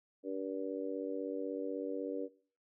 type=harmonic tone; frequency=96.2 Hz; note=G2; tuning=32 cents flat; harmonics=3 / 4 / 5 / 6; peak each=-39 / -43 / -40 / -45 dBFS; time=0.23-2.29 s; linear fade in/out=50 ms; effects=noise-tail reverb RT60 0.4 s tail -17 dB re dry